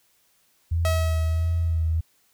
sine tone with vibrato, 82.41 Hz, E2, in tune, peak -20 dBFS, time 0.71-2.01 s, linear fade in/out 10 ms, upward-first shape sine, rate 1.5 Hz, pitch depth 41 cents each way
sawtooth tone with exponential decay, 643 Hz, E5, 43 cents flat, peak -19 dBFS, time 0.85-2 s, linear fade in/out 1 ms, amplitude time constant 250 ms
effects white hiss -64 dBFS RMS until 2.33 s

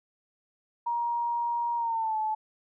sine tone with pitch glide, 945 to 866.6 Hz, A#5 to A5, +23 to -27 cents, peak -26 dBFS, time 0.86-2.35 s, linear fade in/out 10 ms, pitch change -150 cents, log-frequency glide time 1.76-2.17 s, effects none

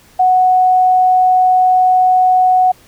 sine tone, 739 Hz, F#5, 2 cents flat, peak -7 dBFS, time 0.19-2.72 s, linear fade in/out 10 ms, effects pink hiss -46 dBFS RMS until 2.87 s

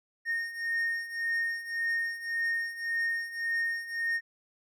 triangle beating tone pair, 1843 / 1844.8 Hz, A#6 / A#6, -20 / -19 cents, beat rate 1.8 Hz, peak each -33 / -29 dBFS, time 0.25-4.21 s, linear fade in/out 50 ms, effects none

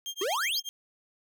30% pulse tone with tremolo, 3203 Hz, G7, 37 cents sharp, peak -29 dBFS, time 0.06-0.69 s, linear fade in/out 0 ms, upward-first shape sine, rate 8.3 Hz, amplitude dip 100%
square exponential sweep, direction up, 349.2 to 5588 Hz, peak -28 dBFS, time 0.21-0.6 s, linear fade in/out 5 ms
effects none

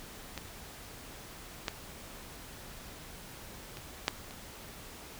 clicks, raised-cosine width 0.2 ms, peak -20 / -14 / -26 / -9 / -29 dBFS, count 5, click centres 0.377 / 1.682 / 3.771 / 4.081 / 4.309 s, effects pink hiss -48 dBFS RMS until 5.19 s

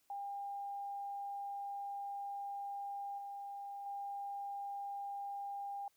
sine tone with level steps, 802 Hz, G5, 39 cents sharp, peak -40 / -43 / -40 dBFS, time 0.1-5.88 s, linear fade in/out 2 ms, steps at 3.18 / 3.86 s, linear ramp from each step 2 ms, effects white hiss -75 dBFS RMS until 5.96 s

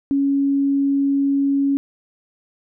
sine tone, 277.9 Hz, C#4, 4 cents sharp, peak -15 dBFS, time 0.11-1.77 s, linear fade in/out 0 ms, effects none

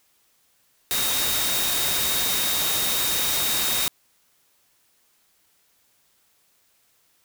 sine tone in noise, 3729 Hz, A#7, in tune, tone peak -28 dBFS, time 0.91-3.88 s, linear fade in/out 0 ms, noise white, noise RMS -24 dBFS, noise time 0.91-3.88 s, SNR -7 dB, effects white hiss -64 dBFS RMS until 7.24 s

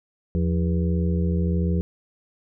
harmonic tone with a mistuned harmonic, 81.2 Hz, E2, 26 cents flat, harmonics 1 / 2 / 4 / 5 / 6, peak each -22 / -23 / -35 / -33 / -35 dBFS, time 0.35-1.81 s, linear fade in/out 0 ms, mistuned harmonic 2, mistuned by +130 cents, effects none

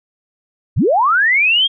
sine linear sweep, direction up, 53 to 3282 Hz, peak -10 dBFS, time 0.76-1.68 s, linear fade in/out 20 ms, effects none

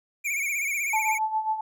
square tone with vibrato, 2290 Hz, D7, 44 cents flat, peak -26 dBFS, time 0.24-1.19 s, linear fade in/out 20 ms, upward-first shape sine, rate 16 Hz, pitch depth 92 cents each way
sine tone with tremolo, 872 Hz, A5, 16 cents flat, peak -21 dBFS, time 0.93-1.61 s, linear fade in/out 5 ms, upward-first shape sine, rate 7.4 Hz, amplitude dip 70%
effects none

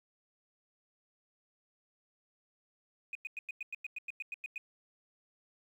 sine tone bursts, 2489 Hz, D#7, in tune, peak -36 dBFS, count 13, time 3.13-4.58 s, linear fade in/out 2 ms, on 22 ms, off 97 ms, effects tanh soft clip ceiling -32 dBFS + 11-bit

